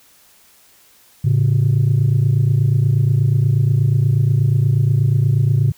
sine tone pair together, 110.26 / 138.59 Hz, A2 / C#3, +4 / 0 cents, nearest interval major third, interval 396 cents, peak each -13 dBFS, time 1.24-5.72 s, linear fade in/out 10 ms, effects tanh soft clip ceiling -8 dBFS + white hiss -51 dBFS RMS until 5.77 s

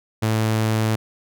sawtooth tone, 110 Hz, A2, in tune, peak -14 dBFS, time 0.22-0.96 s, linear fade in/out 10 ms, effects none

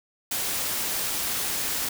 white noise, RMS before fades -28 dBFS, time 0.31-1.89 s, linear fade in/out 5 ms, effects none

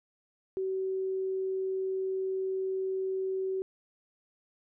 sine tone, 380 Hz, F#4, 46 cents sharp, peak -29 dBFS, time 0.57-3.62 s, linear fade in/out 0 ms, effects none

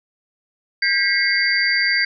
sine tone cluster, 1605 / 1948 / 2144 / 4662 Hz, G6 / B6 / C7 / D8, +40 / -24 / +42 / -14 cents, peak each -21 dBFS, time 0.82-2.05 s, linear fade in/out 5 ms, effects none

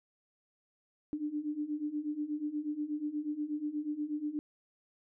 sine beating tone pair, 293.7 / 302 Hz, D4 / D4, 0 / +48 cents, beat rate 8.3 Hz, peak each -38 / -35 dBFS, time 1.13-4.39 s, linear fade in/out 0 ms, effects none

